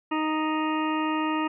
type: harmonic tone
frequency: 311.1 Hz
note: D#4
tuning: in tune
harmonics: 1 / 2 / 3 / 4 / 6 / 7 / 8 / 9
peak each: -26 / -38 / -30 / -32 / -37 / -48 / -39 / -39 dBFS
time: 0.11-1.48 s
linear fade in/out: 10 ms
effects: none